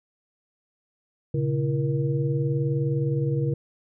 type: tone cluster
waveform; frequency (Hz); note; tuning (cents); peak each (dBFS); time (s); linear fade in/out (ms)
sine; 121.4 / 141 / 330.7 / 472.9; B2 / C#3 / E4 / A#4; -29 / +30 / +6 / +25; -31 / -23 / -32 / -30; 1.34-3.54; 5
effects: none